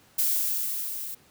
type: noise with level ramp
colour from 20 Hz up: violet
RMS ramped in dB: -23 to -36 dBFS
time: 0.18-1.15 s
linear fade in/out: 10 ms
effects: pink hiss -58 dBFS RMS until 1.3 s + high-pass 80 Hz 12 dB/octave